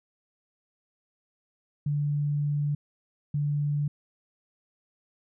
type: tone bursts at uneven times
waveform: sine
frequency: 146 Hz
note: D3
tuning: 10 cents flat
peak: -24 dBFS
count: 2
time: 1.86-2.75 / 3.34-3.88 s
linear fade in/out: 5 ms
effects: none